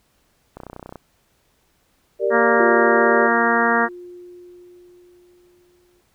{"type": "click train", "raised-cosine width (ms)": 1, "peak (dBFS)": -21, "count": 13, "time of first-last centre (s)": [0.57, 0.957], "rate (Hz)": 31}
{"type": "chord", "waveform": "sine", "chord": "G minor", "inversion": "none", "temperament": "equal with one note detuned", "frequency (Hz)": [392, 466.2, 589.7], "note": ["G4", "Bb4", "D5"], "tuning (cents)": [0, 0, 7], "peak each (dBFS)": -21, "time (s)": [2.19, 3.3], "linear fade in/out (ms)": 50}
{"type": "harmonic tone", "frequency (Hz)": 233.1, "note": "A#3", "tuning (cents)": 0, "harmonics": [1, 2, 3, 4, 5, 6, 7, 8], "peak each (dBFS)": [-23, -23, -23, -23, -23, -23, -23, -23], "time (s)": [2.3, 3.89], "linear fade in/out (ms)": 50}
{"type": "tone with exponential decay", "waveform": "sine", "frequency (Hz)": 355, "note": "F4", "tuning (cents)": 28, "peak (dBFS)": -18, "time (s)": [2.6, 6.01], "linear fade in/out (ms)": 1, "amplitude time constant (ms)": 740}
{"effects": ["pink hiss -63 dBFS RMS until 6.14 s"]}